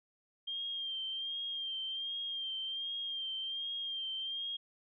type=tone with vibrato; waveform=sine; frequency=3191 Hz; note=G7; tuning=30 cents sharp; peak=-36 dBFS; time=0.47-4.57 s; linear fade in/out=10 ms; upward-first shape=sine; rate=1.3 Hz; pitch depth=38 cents each way; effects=none